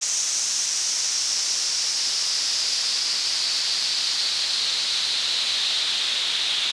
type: noise with band-pass filter sweep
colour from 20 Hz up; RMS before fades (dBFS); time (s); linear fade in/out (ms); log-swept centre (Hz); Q
pink; -24; 0.01-6.72; 20; 6200 to 3600; 4.3
effects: resampled to 22050 Hz